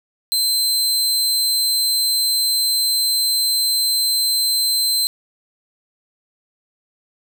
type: tone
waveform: sawtooth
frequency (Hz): 4100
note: C8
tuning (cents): -36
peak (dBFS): -13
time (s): 0.32-5.07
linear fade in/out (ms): 0
effects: none